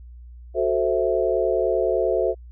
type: chord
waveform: sine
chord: F# half-diminished seventh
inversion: none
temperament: equal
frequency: 370 / 440 / 523.3 / 659.3 Hz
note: F#4 / A4 / C5 / E5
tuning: 0 / 0 / 0 / 0 cents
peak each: -24 dBFS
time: 0.54-2.35 s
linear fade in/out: 50 ms
effects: added 60 Hz sine -39 dBFS peak until 2.51 s